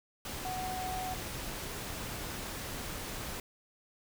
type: tone in noise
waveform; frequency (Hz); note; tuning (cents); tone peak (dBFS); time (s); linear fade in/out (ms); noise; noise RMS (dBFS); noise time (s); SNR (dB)
sine; 743; F#5; +7; -36; 0.45-1.14; 2; pink; -40; 0.25-3.4; +1
effects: none